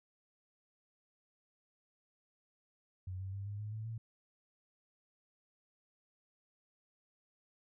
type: tone with pitch steps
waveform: sine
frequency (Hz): 92.5 / 95.65 / 98.91 / 102.28 / 105.76 / 109.37 / 113.09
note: F#2 / G2 / G2 / G#2 / G#2 / A2 / A2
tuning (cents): 0 / -42 / +16 / -26 / +32 / -10 / +48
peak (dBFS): -39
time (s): 3.07-3.98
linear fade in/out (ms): 5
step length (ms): 130
effects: none